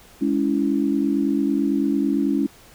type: chord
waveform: sine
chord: C# minor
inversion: second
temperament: equal with one note detuned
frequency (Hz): 207.7 / 280.6 / 329.6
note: G#3 / C#4 / E4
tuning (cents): 0 / +21 / 0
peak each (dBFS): -24 / -20 / -24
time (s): 0.21-2.47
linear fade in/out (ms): 10
effects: pink hiss -49 dBFS RMS until 2.74 s